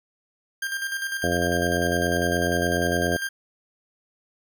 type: tone with tremolo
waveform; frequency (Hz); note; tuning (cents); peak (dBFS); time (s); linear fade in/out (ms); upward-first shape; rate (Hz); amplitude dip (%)
40% pulse; 1593; G6; +27; -24; 0.62-3.29; 5; square; 10; 50
type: harmonic tone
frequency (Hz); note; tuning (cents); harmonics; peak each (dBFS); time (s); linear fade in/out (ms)
87; F2; -6; 1 / 2 / 3 / 4 / 5 / 6 / 7 / 8; -30 / -30 / -30 / -30 / -30 / -30 / -30 / -30; 1.23-3.17; 10
effects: none